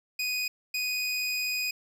25% pulse tone pair in turn, 2489 / 2489 Hz, D#7 / D#7, 0 / 0 cents, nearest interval unison, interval 0 cents, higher neither, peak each -24 dBFS, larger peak neither, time 0.19-0.48 / 0.74-1.71 s, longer second, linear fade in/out 5 ms, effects none

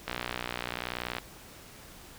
click train, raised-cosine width 0.3 ms, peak -16 dBFS, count 68, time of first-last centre 0.08-1.184 s, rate 60.7 Hz, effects pink hiss -50 dBFS RMS until 2.18 s

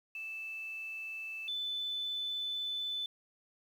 sine tone pair in turn, 2637 / 3508 Hz, E7 / A7, 0 / -6 cents, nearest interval perfect fourth, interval 494 cents, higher second, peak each -39 / -34 dBFS, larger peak second, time 0.15-1.48 / 1.48-3.06 s, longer second, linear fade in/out 2 ms, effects 10-bit

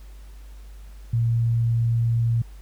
sine tone, 116.1 Hz, A#2, 7 cents flat, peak -18 dBFS, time 1.13-2.42 s, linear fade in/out 5 ms, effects added 50 Hz sine -39 dBFS peak until 2.61 s + pink hiss -56 dBFS RMS until 2.61 s

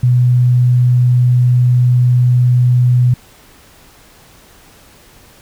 sine tone, 123.9 Hz, B2, 6 cents sharp, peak -7 dBFS, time 0.03-3.14 s, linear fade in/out 5 ms, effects pink hiss -44 dBFS RMS until 5.41 s

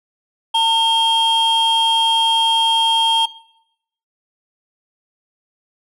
triangle tone pair together, 905 / 3225 Hz, A5 / G7, +48 / +48 cents, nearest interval octave + minor seventh, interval 2200 cents, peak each -13 dBFS, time 0.54-3.26 s, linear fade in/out 10 ms, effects noise-tail reverb RT60 0.8 s tail -20 dB re dry + tanh soft clip ceiling -5 dBFS

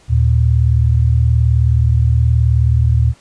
sine tone pair together, 77 / 115.97 Hz, D#2 / A#2, -17 / -9 cents, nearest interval perfect fifth, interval 708 cents, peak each -12 dBFS, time 0.08-3.14 s, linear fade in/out 50 ms, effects pink hiss -49 dBFS RMS until 3.2 s + resampled to 22050 Hz

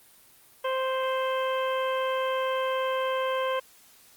harmonic tone, 523 Hz, C5, 1 cent flat, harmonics 1 / 2 / 3 / 4 / 5 / 6, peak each -27 / -30 / -37 / -41 / -41 / -39 dBFS, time 0.64-3.6 s, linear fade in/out 10 ms, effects white hiss -56 dBFS RMS until 4.16 s + Opus 32 kbps

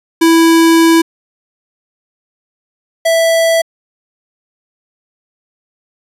square tone pair in turn, 329.6 / 659.2 Hz, E4 / E5, 0 / 0 cents, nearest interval octave, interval 1200 cents, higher second, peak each -6 / -9 dBFS, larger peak first, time 0.21-1.02 / 3.05-3.62 s, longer first, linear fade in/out 10 ms, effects resampled to 32000 Hz

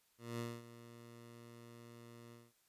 15% pulse tone with ADSR envelope, 117.8 Hz, A#2, 19 cents sharp, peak -33 dBFS, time 0.18-2.53 s, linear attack 210 ms, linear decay 230 ms, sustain -15 dB, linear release 210 ms, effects white hiss -75 dBFS RMS until 2.68 s + resampled to 32000 Hz

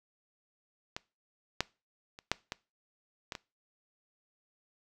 clicks, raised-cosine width 0.2 ms, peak -19 / -10 / -29 / -9 / -18 / -20 / -22 dBFS, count 7, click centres 0.965 / 1.606 / 2.189 / 2.316 / 2.521 / 3.322 / 3.352 s, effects noise-tail reverb RT60 0.3 s tail -22 dB re dry

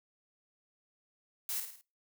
blue noise with echo, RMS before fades -36 dBFS, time 1.49-1.6 s, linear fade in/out 2 ms, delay 53 ms, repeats 4, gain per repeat -6 dB, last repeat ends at 1.812 s, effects noise-tail reverb RT60 0.3 s tail -23 dB re dry

